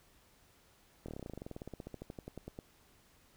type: slowing click train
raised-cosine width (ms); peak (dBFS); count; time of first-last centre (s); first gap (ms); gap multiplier
2; -30; 28; 1.06-2.589; 24; 1.06
effects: pink hiss -66 dBFS RMS until 3.36 s